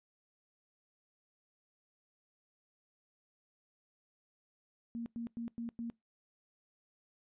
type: tone bursts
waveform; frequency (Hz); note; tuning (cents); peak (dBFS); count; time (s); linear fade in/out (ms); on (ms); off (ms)
sine; 233.1; A#3; 0; -37; 5; 4.95-5.9; 0; 110; 100
effects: noise-tail reverb RT60 0.2 s tail -24 dB re dry + resampled to 8000 Hz